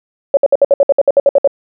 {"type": "tone bursts", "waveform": "sine", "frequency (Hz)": 560, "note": "C#5", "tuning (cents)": 18, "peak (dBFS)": -4, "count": 13, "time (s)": [0.34, 1.475], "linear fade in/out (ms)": 2, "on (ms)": 31, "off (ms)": 61, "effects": []}